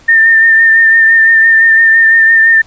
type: tone with vibrato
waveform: sine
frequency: 1806 Hz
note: A6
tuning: 45 cents sharp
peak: -3 dBFS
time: 0.08-2.62 s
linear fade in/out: 10 ms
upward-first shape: sine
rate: 5.9 Hz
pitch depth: 24 cents each way
effects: pink hiss -43 dBFS RMS until 2.66 s + resampled to 16000 Hz